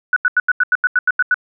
sine tone bursts, 1480 Hz, F#6, in tune, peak -10 dBFS, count 11, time 0.13-1.343 s, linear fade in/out 2 ms, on 33 ms, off 85 ms, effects none

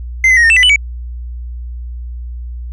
triangle tone with pitch steps, 2075 / 2028 / 1882 / 1829 / 2659 / 1999 / 2981 / 2273 Hz, C7 / B6 / A#6 / A#6 / E7 / B6 / F#7 / C#7, -15 / +45 / +16 / -33 / +14 / +20 / +12 / +43 cents, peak -4 dBFS, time 0.24-0.76 s, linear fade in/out 2 ms, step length 65 ms, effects added 60 Hz sine -22 dBFS peak until 2.72 s + resampled to 22050 Hz

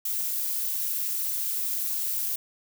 violet noise with amplitude modulation, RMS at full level -26 dBFS, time 0.05-2.36 s, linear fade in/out 5 ms, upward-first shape sine, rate 279 Hz, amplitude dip 60%, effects none

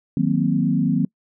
sine chord, C half-diminished seventh, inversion first, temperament equal with one note detuned, 157.37 / 185 / 233.1 / 261.6 Hz, Eb3 / Gb3 / Bb3 / C4, +20 / 0 / 0 / 0 cents, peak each -22 dBFS, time 0.17-1.05 s, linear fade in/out 2 ms, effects noise-tail reverb RT60 0.1 s tail -26 dB re dry

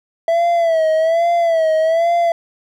triangle tone with vibrato, 659.3 Hz, E5, in tune, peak -10 dBFS, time 0.28-2.32 s, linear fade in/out 2 ms, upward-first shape sine, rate 1.2 Hz, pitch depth 76 cents each way, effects none

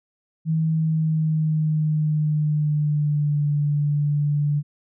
sine tone with pitch glide, 159.8 to 146.54 Hz, D#3 to D3, +47 to -3 cents, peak -18 dBFS, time 0.45-4.63 s, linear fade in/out 50 ms, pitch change -150 cents, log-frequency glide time 0.72-3.45 s, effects none

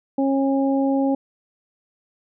harmonic tone, 272.4 Hz, C#4, 30 cents flat, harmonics 1 / 2 / 3, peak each -18 / -24 / -28 dBFS, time 0.18-1.15 s, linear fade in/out 5 ms, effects none

